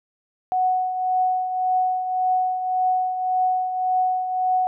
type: tone with tremolo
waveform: sine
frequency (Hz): 740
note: F#5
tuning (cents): 0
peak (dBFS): -16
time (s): 0.52-4.67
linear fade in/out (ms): 0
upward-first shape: triangle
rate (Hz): 1.8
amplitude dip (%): 60
effects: none